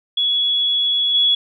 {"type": "tone with level steps", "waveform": "sine", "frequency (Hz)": 3373, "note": "G#7", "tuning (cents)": 26, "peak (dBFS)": [-15, -12], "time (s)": [0.17, 1.35], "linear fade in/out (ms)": 5, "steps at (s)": 1.14, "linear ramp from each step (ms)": 10, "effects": []}